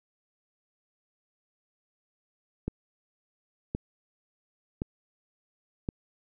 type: click train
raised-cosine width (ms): 3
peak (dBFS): -17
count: 4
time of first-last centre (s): 2.68-5.889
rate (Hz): 0.935
effects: none